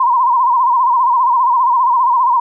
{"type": "tone with vibrato", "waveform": "sine", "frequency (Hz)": 996, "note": "B5", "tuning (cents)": 14, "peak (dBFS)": -9, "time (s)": [0, 2.4], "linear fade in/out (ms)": 5, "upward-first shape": "sine", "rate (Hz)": 15, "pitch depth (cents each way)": 110, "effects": []}